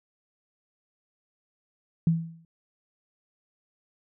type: tone with exponential decay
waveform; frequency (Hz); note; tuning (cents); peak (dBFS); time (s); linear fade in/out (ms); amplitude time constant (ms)
sine; 164.81; E3; 0; -16; 2.07-2.45; 2; 81
effects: none